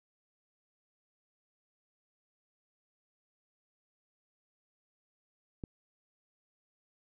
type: click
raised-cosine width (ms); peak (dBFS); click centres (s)
3; -26; 5.638
effects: none